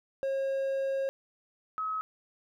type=tone pair in turn; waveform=triangle / sine; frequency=541 / 1279.7 Hz; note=C#5 / D#6; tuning=-42 / +48 cents; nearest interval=octave + minor third; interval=1490 cents; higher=second; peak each=-26 / -30 dBFS; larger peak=first; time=0.23-1.09 / 1.78-2.01 s; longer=first; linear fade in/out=0 ms; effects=none